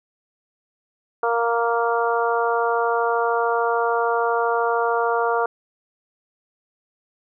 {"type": "harmonic tone", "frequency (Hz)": 233.1, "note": "A#3", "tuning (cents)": 0, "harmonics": [2, 3, 4, 5, 6], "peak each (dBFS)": [-22, -24, -25, -26, -27], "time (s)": [1.23, 5.46], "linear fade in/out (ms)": 2, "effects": []}